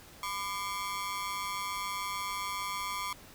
sawtooth ring-modulated tone, 1100 Hz, C#6, 14 cents flat, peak -27 dBFS, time 0.23-3.13 s, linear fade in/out 2 ms, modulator 96.6 Hz, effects pink hiss -53 dBFS RMS until 3.34 s

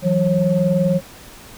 sine tone cluster, 165.5 / 185.6 / 543 Hz, E3 / F#3 / C#5, +7 / +6 / -36 cents, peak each -18 dBFS, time 0.02-1.01 s, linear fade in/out 50 ms, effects tanh soft clip ceiling -4 dBFS + pink hiss -41 dBFS RMS until 1.57 s

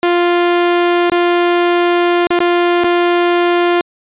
sawtooth tone with dropouts, 349.2 Hz, F4, in tune, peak -6 dBFS, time 0.03-3.81 s, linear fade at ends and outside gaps 1 ms, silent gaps 1.099-1.119 / 2.27-2.305 / 2.391-2.403 / 2.838-2.843 s, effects resampled to 8000 Hz

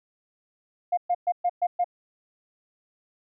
sine tone bursts, 708 Hz, F5, 23 cents sharp, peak -19 dBFS, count 6, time 0.92-1.844 s, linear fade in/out 10 ms, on 54 ms, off 120 ms, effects tanh soft clip ceiling -15 dBFS

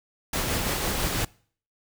pink noise with tremolo, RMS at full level -26 dBFS, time 0.33-1.25 s, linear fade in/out 5 ms, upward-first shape sine, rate 6 Hz, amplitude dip 25%, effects noise-tail reverb RT60 0.5 s tail -24 dB re dry

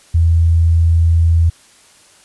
sine tone, 83 Hz, E2, 12 cents sharp, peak -8 dBFS, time 0.14-1.5 s, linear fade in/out 10 ms, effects white hiss -47 dBFS RMS until 2.24 s + resampled to 24000 Hz

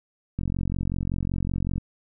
click train, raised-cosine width 5 ms, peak -15 dBFS, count 64, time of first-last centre 0.39-1.781 s, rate 45.3 Hz, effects none

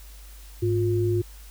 sine tone pair together, 105.1 / 353.5 Hz, G#2 / F4, +21 / +21 cents, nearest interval octave + major sixth, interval 2100 cents, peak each -23 dBFS, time 0.62-1.22 s, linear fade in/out 10 ms, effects added 50 Hz sine -42 dBFS peak until 1.5 s + white hiss -51 dBFS RMS until 1.5 s

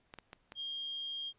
clicks, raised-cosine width 0.3 ms, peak -30 dBFS, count 4, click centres 0.139 / 0.187 / 0.331 / 0.521 s
sine tone, 3223 Hz, G7, 47 cents sharp, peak -37 dBFS, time 0.55-1.33 s, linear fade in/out 50 ms
effects pink hiss -73 dBFS RMS until 1.38 s + resampled to 8000 Hz

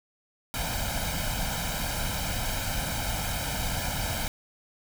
pink noise with comb filter, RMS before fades -30 dBFS, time 0.54-4.28 s, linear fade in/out 0 ms, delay 1.3 ms, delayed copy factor +0.8, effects none

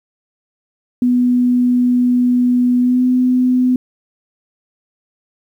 sine tone with pitch glide, 246.9 to 252.1 Hz, B3 to B3, 0 to +36 cents, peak -10 dBFS, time 1.02-3.76 s, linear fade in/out 2 ms, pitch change +36 cents, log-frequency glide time 2.8-3.03 s, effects 8-bit

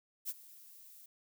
violet noise with ADSR envelope, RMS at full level -36 dBFS, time 0.25-1.06 s, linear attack 42 ms, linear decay 35 ms, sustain -20 dB, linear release 3 ms, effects none

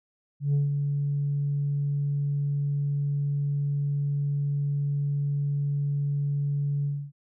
sine tone with ADSR envelope, 142.9 Hz, D3, 47 cents flat, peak -17 dBFS, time 0.4-7.12 s, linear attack 140 ms, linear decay 150 ms, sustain -6 dB, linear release 270 ms, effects tanh soft clip ceiling -19 dBFS

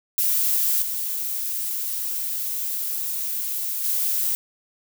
violet noise with level steps, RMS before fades -21 / -27 / -23 dBFS, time 0.18-4.35 s, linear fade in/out 0 ms, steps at 0.82 / 3.84 s, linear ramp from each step 2 ms, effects none

